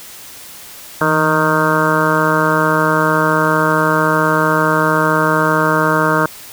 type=harmonic tone with a mistuned harmonic; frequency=155.56 Hz; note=D#3; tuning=in tune; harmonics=1 / 2 / 3 / 4 / 6 / 7 / 8 / 9 / 10; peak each=-20 / -20 / -20 / -20 / -20 / -20 / -20 / -20 / -20 dBFS; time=1.01-6.26 s; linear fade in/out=2 ms; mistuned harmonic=1; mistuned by=+61 cents; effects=white hiss -35 dBFS RMS until 6.52 s

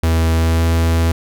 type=tone with pitch glide; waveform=45% pulse; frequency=81.6 to 82.6 Hz; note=E2 to E2; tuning=-17 to +4 cents; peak=-12 dBFS; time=0.03-1.12 s; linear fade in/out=5 ms; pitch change=+21 cents; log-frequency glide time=0.38-0.65 s; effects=none

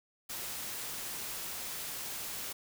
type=noise; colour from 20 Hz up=white; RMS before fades=-40 dBFS; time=0.29-2.53 s; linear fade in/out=10 ms; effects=none

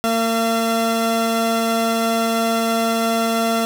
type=tone pair together; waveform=30% pulse; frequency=228 / 681 Hz; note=A#3 / F5; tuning=-38 / -44 cents; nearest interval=octave + perfect fifth; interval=1894 cents; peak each=-17 dBFS; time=0.04-3.65 s; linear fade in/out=0 ms; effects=none

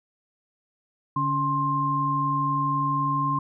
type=tone cluster; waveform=sine; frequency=144 / 279.9 / 1056 Hz; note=D3 / C#4 / C6; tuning=-34 / +17 / +16 cents; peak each=-28 / -31 / -23 dBFS; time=1.16-3.39 s; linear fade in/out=5 ms; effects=none

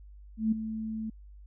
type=tone with ADSR envelope; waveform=sine; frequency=220 Hz; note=A3; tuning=in tune; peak=-21 dBFS; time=0.37-1.1 s; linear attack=150 ms; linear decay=8 ms; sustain=-11 dB; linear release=6 ms; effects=added 50 Hz sine -47 dBFS peak until 1.46 s

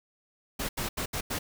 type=noise bursts at uneven times; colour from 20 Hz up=pink; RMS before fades=-32 dBFS; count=5; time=0.59-0.69 / 0.77-0.89 / 0.97-1.06 / 1.13-1.21 / 1.3-1.39 s; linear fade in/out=10 ms; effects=none

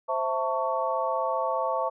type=tone cluster; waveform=sine; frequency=524 / 659 / 894 / 1118 Hz; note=C5 / E5 / A5 / C#6; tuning=+2 / -1 / +27 / +14 cents; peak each=-30 dBFS; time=0.08-1.9 s; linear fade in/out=20 ms; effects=none

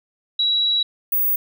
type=tone pair in turn; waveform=sine; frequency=3893 / 15572 Hz; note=B7 / B9; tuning=-26 / -26 cents; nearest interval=2 octaves; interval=2400 cents; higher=second; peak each=-16 / -16 dBFS; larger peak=neither; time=0.39-0.83 / 1.12-1.36 s; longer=first; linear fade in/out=5 ms; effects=none

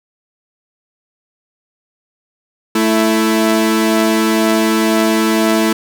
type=tone pair together; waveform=sawtooth; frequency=220 / 331 Hz; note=A3 / E4; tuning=0 / +7 cents; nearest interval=perfect fifth; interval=707 cents; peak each=-10 dBFS; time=2.75-5.73 s; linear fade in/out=5 ms; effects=none

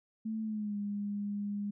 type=tone with pitch glide; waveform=sine; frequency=220 to 204.1 Hz; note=A3 to G#3; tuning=0 to -30 cents; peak=-33 dBFS; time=0.25-1.71 s; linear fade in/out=10 ms; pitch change=-130 cents; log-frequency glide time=0.42-0.77 s; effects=none

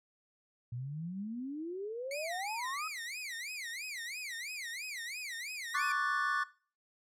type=exponential sweep; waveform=sine; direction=up; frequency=116.54 to 1300 Hz; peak=-37 dBFS; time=0.72-2.88 s; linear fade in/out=5 ms
type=tone with vibrato; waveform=sawtooth; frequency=2149 Hz; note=C7; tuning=46 cents sharp; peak=-36 dBFS; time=2.11-5.92 s; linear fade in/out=2 ms; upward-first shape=sine; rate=3 Hz; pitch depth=290 cents each way
type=chord; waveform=triangle; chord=D major seventh; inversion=third; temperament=equal; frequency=1108.7 / 1174.7 / 1480 / 1760 Hz; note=C#6 / D6 / F#6 / A6; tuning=0 / 0 / 0 / 0 cents; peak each=-34 dBFS; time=5.74-6.44 s; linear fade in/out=10 ms
effects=noise-tail reverb RT60 0.4 s tail -19 dB re dry + low-pass 12000 Hz 12 dB/octave

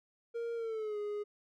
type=tone with pitch glide; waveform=triangle; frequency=466.2 to 415.3 Hz; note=A#4 to G#4; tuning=0 to 0 cents; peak=-33 dBFS; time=0.34-1.24 s; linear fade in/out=20 ms; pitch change=-200 cents; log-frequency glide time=0.55-0.98 s; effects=none

